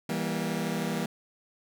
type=chord; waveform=sawtooth; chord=E diminished; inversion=none; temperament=just; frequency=164.81 / 197.78 / 237.3 Hz; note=E3 / G3 / Bb3; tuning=0 / +16 / +31 cents; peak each=-29 dBFS; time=0.09-1.06 s; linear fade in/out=5 ms; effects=none